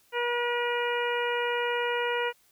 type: harmonic tone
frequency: 480.7 Hz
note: B4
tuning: 47 cents flat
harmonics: 1 / 2 / 3 / 4 / 5 / 6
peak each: -29 / -32 / -34 / -35 / -36 / -37 dBFS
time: 0.12-2.33 s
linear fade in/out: 50 ms
effects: white hiss -64 dBFS RMS until 2.51 s